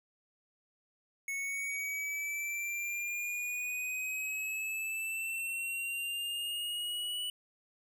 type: exponential sweep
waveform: square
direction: up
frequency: 2200 to 2960 Hz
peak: -35 dBFS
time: 1.28-7.3 s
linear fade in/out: 2 ms
effects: none